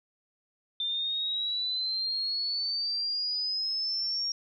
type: exponential sweep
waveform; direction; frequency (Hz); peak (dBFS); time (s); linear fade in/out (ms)
sine; up; 3570 to 5588; -28; 0.8-4.32; 2
effects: none